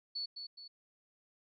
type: tone with echo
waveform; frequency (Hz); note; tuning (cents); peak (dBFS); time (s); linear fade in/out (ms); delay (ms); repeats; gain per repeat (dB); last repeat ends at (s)
sine; 4435; C#8; 0; -36; 0.15-0.26; 10; 210; 2; -6; 0.68
effects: none